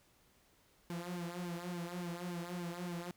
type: tone with flanger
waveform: sawtooth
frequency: 174.61 Hz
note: F3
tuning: in tune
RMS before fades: -42 dBFS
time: 0.9-3.11 s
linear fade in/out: 0 ms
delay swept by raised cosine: 1.5 to 5.4 ms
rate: 3.5 Hz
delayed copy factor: -0.95
effects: pink hiss -69 dBFS RMS until 3.16 s